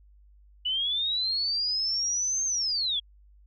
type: linear two-way sweep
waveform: sine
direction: up then down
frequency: 2940 to 6410 to 3256 Hz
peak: -25 dBFS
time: 0.65-3 s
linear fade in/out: 10 ms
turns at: 2.45 s
effects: added 50 Hz sine -53 dBFS peak until 3.46 s